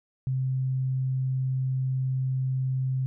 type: tone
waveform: sine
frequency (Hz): 130.81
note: C3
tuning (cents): 0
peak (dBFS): -24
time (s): 0.27-3.06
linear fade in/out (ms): 0
effects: none